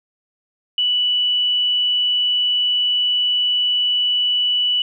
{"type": "tone", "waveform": "sine", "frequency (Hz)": 2960, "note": "F#7", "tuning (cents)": 0, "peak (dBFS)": -15, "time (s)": [0.78, 4.82], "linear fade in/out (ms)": 2, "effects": []}